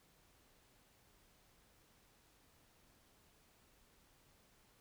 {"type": "silence", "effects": ["pink hiss -70 dBFS RMS until 4.8 s"]}